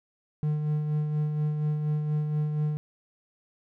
triangle tone with tremolo, 151 Hz, D3, 48 cents sharp, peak -21 dBFS, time 0.43-2.77 s, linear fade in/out 0 ms, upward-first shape sine, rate 4.2 Hz, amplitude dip 40%, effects none

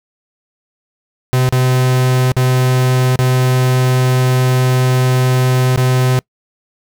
45% pulse tone with dropouts, 127.9 Hz, C3, 39 cents flat, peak -10 dBFS, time 1.33-6.19 s, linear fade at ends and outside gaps 0 ms, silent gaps 1.49-1.525 / 2.318-2.366 / 3.158-3.19 / 5.76-5.775 s, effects noise-tail reverb RT60 0.1 s tail -26 dB re dry

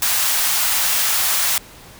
white high-pass noise, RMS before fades -18 dBFS, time 0.02-1.58 s, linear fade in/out 2 ms, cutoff 700 Hz, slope 24 dB/octave, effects pink hiss -42 dBFS RMS until 1.99 s

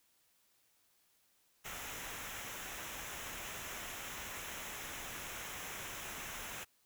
pink noise with comb filter, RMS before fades -45 dBFS, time 1.64-6.65 s, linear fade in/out 20 ms, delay 0.22 ms, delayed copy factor -0.65, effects white hiss -73 dBFS RMS until 6.85 s

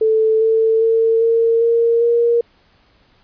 sine tone with pitch steps, 440 / 445.9 / 451.8 / 457.9 / 464 / 470.2 Hz, A4 / A4 / A4 / A#4 / A#4 / A#4, 0 / +23 / +46 / -31 / -8 / +15 cents, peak -11 dBFS, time 0.01-2.41 s, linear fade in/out 5 ms, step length 400 ms, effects pink hiss -55 dBFS RMS until 3.23 s + resampled to 11025 Hz

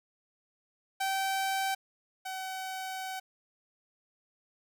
sawtooth tone pair in turn, 773 / 757.1 Hz, G5 / F#5, -24 / +40 cents, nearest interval unison, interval 36 cents, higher first, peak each -25 / -32 dBFS, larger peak first, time 1-1.75 / 2.25-3.2 s, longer second, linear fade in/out 10 ms, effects none

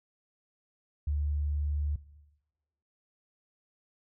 sine tone, 73.42 Hz, D2, in tune, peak -27 dBFS, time 1.07-1.96 s, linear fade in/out 5 ms, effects noise-tail reverb RT60 1.0 s tail -18 dB re dry

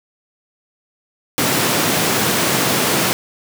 pink high-pass noise, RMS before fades -17 dBFS, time 1.38-3.13 s, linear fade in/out 0 ms, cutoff 130 Hz, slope 24 dB/octave, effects none

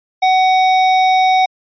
square tone, 750 Hz, F#5, 23 cents sharp, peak -10 dBFS, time 0.22-1.46 s, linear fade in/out 10 ms, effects resampled to 11025 Hz

